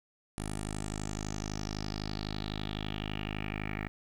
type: tone with low-pass filter sweep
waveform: 10% pulse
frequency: 51.91 Hz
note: G#1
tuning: in tune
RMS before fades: -37 dBFS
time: 0.38-3.88 s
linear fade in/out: 0 ms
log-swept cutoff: 10000 to 2100 Hz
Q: 5.2
effects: 10-bit